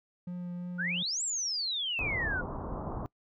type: tone with vibrato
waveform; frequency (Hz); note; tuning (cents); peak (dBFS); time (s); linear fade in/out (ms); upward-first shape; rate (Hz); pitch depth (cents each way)
triangle; 177.1; F3; +24; -33; 0.27-1.03; 5; triangle; 2.9; 12
type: exponential two-way sweep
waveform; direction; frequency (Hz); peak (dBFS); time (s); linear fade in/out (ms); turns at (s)
sine; up then down; 1403 to 7870 to 1403; -30; 0.78-2.42; 20; 1.23
type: low-pass noise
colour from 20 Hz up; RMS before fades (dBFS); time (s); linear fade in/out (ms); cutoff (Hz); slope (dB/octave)
pink; -37; 1.99-3.06; 0; 1200; 48
effects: noise-tail reverb RT60 0.1 s tail -23 dB re dry